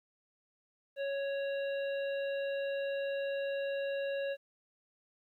harmonic tone, 554.4 Hz, C#5, in tune, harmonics 1 / 3 / 5 / 7, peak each -33 / -44 / -47 / -52 dBFS, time 0.96-4.37 s, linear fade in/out 50 ms, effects 12-bit

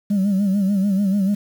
sine tone with vibrato, 197.1 Hz, G3, 10 cents sharp, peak -13 dBFS, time 0.1-1.35 s, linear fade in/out 10 ms, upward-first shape sine, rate 6.8 Hz, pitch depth 84 cents each way, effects tanh soft clip ceiling -14 dBFS + 7-bit

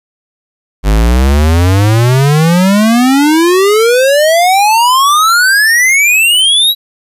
square exponential sweep, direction up, 49 to 3947 Hz, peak -6 dBFS, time 0.83-6.75 s, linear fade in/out 50 ms, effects resampled to 32000 Hz + 8-bit

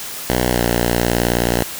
5% pulse tone with pitch glide, 61.74 to 59.26 Hz, B1 to A#1, 0 to +29 cents, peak -4 dBFS, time 0.3-1.63 s, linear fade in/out 0 ms, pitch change -71 cents, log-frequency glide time 0.5-0.62 s, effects white hiss -29 dBFS RMS until 1.79 s

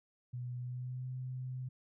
sine tone with pitch glide, 123.47 to 128.05 Hz, B2 to C3, 0 to -37 cents, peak -38 dBFS, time 0.33-1.69 s, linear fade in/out 10 ms, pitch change +63 cents, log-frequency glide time 0.59-1.08 s, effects none

